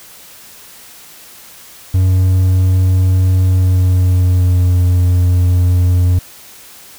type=tone with pitch glide; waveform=triangle; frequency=92.6 to 89.5 Hz; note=F#2 to F2; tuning=+2 to +43 cents; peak=-6 dBFS; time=1.94-6.19 s; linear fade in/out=5 ms; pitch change=-59 cents; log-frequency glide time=3.42-4.76 s; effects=white hiss -38 dBFS RMS until 6.98 s

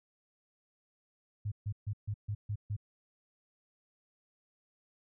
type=tone bursts; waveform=sine; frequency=103.83 Hz; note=G#2; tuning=in tune; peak=-32 dBFS; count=7; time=1.45-2.766 s; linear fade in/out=10 ms; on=68 ms; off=140 ms; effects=none

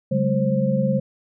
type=tone cluster; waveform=sine; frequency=139.8 / 190.9 / 209.8 / 529 Hz; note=C#3 / G3 / G#3 / C5; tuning=+15 / -46 / +18 / +19 cents; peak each=-23 dBFS; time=0.11-1 s; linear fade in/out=10 ms; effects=none

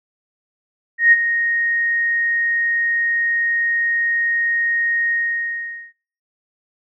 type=tone with ADSR envelope; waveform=sine; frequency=1864.7 Hz; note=A#6; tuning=in tune; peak=-6 dBFS; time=0.98-5.93 s; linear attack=140 ms; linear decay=32 ms; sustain=-10 dB; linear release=820 ms; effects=noise-tail reverb RT60 0.5 s tail -23 dB re dry

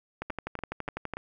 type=two click trains; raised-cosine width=0.5 ms; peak=-18 / -21 dBFS; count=12 / 4; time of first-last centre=0.22-1.137 / 0.3-1.17 s; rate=12 / 3.45 Hz; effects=none

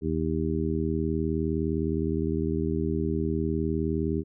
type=harmonic tone; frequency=79.6 Hz; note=D#2; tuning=40 cents sharp; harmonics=1 / 2 / 3 / 4 / 5; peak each=-31 / -31 / -31 / -31 / -31 dBFS; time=0.01-4.24 s; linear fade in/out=50 ms; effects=none

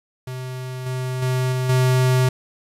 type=tone with level steps; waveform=square; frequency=128.3 Hz; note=C3; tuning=34 cents flat; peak=-28 / -24 / -19 / -21 / -15 dBFS; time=0.27-2.29 s; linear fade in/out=5 ms; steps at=0.86 / 1.22 / 1.52 / 1.69 s; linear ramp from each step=5 ms; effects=resampled to 32000 Hz + 8-bit

